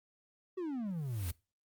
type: exponential sweep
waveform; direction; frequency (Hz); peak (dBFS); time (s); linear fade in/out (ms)
triangle; down; 385.7 to 79.3; -33; 0.57-1.32; 10
type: noise with exponential growth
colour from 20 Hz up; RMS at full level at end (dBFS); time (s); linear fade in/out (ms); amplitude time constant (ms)
white; -42; 0.85-1.31; 5; 100
effects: noise-tail reverb RT60 0.3 s tail -22 dB re dry + Opus 48 kbps